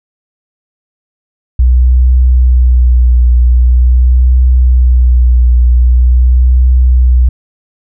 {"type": "tone with vibrato", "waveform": "sine", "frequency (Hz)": 61.74, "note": "B1", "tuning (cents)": 0, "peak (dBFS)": -3, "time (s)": [1.59, 7.29], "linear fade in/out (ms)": 5, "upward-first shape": "triangle", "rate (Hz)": 0.44, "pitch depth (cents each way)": 36, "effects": []}